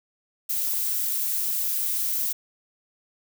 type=noise; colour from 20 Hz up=violet; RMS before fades=-26 dBFS; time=0.49-2.33 s; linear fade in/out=10 ms; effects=none